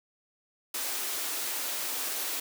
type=high-pass noise; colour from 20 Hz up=white; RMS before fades=-33 dBFS; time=0.74-2.4 s; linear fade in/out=5 ms; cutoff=250 Hz; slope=96 dB/octave; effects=none